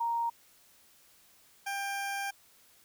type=tone pair in turn; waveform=sine / 20% pulse; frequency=932.3 / 794.9 Hz; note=A#5 / G5; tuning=0 / +24 cents; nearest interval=minor third; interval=276 cents; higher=first; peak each=-28 dBFS; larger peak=neither; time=0-0.3 / 1.66-2.31 s; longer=second; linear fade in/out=10 ms; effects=white hiss -62 dBFS RMS until 2.84 s